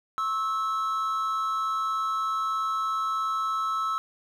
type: tone pair together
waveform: triangle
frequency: 1087 / 1308.4 Hz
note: C#6 / E6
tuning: -34 / -13 cents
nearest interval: minor third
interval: 321 cents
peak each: -31 / -24 dBFS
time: 0.18-3.98 s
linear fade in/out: 0 ms
effects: none